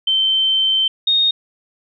sine tone pair in turn, 3101 / 3709 Hz, G7 / A#7, -19 / -9 cents, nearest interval minor third, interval 310 cents, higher second, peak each -13 / -12 dBFS, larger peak second, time 0.07-0.88 / 1.07-1.31 s, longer first, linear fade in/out 5 ms, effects none

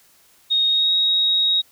sine tone with pitch glide, 3729 to 3781 Hz, A#7 to A#7, 0 to +24 cents, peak -15 dBFS, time 0.5-1.62 s, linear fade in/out 20 ms, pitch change +24 cents, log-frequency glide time 0.67-0.93 s, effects white hiss -55 dBFS RMS until 1.71 s

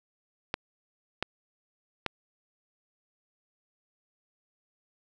clicks, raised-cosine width 0.3 ms, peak -12 dBFS, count 3, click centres 0.541 / 1.226 / 2.063 s, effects none

